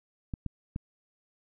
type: clicks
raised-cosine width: 5 ms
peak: -21 dBFS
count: 3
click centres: 0.338 / 0.463 / 0.761 s
effects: none